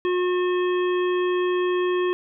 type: harmonic tone with a mistuned harmonic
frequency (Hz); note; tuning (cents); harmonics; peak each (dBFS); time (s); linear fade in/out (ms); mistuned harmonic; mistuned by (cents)
360.5; F#4; -45; 1 / 3 / 5 / 7 / 9; -20 / -30 / -34 / -37 / -39; 0.05-2.13; 0; 7; +30
effects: none

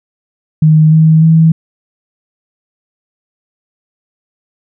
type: tone with pitch steps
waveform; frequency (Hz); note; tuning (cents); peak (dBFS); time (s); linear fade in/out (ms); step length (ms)
sine; 155.9 / 158.72 / 161.58; D#3 / D#3 / E3; +4 / +35 / -34; -3; 0.62-1.52; 5; 300
effects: none

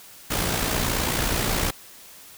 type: noise with amplitude modulation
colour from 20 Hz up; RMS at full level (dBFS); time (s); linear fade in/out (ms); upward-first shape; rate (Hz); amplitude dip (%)
pink; -22; 0.3-1.71; 10; sine; 58.7; 50
effects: white hiss -46 dBFS RMS until 2.37 s

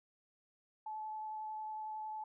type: tone with vibrato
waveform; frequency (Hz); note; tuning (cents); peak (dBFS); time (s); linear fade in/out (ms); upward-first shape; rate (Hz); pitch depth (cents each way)
sine; 864; A5; -32; -40; 0.86-2.24; 5; sine; 11; 9
effects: none

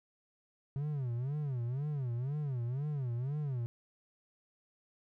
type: tone with vibrato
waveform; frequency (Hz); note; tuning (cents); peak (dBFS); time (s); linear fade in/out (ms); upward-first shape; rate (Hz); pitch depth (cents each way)
triangle; 133.4; C3; +34; -31; 0.76-3.66; 0; sine; 2; 220
effects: none

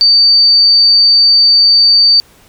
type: tone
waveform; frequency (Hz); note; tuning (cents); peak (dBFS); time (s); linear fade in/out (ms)
sine; 4599; D8; -37; -4; 0.01-2.2; 0
effects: pink hiss -45 dBFS RMS until 2.48 s

